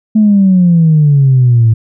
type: exponential sweep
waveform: sine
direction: down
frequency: 219.4 to 110 Hz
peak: -3 dBFS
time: 0.15-1.74 s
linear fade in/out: 10 ms
effects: tanh soft clip ceiling 0 dBFS